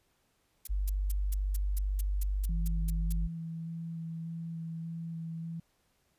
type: noise bursts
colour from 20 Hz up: violet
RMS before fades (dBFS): -37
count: 12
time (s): 0.65-3.126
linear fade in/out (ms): 5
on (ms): 23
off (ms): 200
type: tone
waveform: sine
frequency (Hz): 49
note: G1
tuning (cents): 0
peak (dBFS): -28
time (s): 0.69-3.28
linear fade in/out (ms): 20
type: tone with vibrato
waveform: sine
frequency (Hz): 164.81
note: E3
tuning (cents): 0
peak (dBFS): -36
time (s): 2.49-5.6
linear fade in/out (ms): 5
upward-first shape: square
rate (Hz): 1.7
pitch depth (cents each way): 9
effects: pink hiss -73 dBFS RMS until 6.18 s + resampled to 32000 Hz